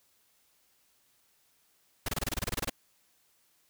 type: noise bursts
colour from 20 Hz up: pink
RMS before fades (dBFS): -31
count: 13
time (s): 2.06-2.698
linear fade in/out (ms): 5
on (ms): 26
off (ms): 25
effects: white hiss -69 dBFS RMS until 3.69 s